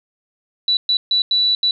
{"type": "tone bursts at uneven times", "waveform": "sine", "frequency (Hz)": 3951, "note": "B7", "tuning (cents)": 0, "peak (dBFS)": -13, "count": 5, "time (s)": [[0.68, 0.77], [0.89, 0.97], [1.11, 1.22], [1.31, 1.55], [1.63, 1.71]], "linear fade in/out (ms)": 2, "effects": []}